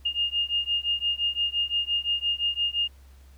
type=beating tone pair; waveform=sine; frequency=2829 / 2834.8 Hz; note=F7 / F7; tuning=+22 / +25 cents; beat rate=5.8 Hz; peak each=-27 dBFS; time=0.05-2.88 s; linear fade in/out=10 ms; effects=added 67 Hz sine -48 dBFS peak until 3.37 s + pink hiss -61 dBFS RMS until 3.37 s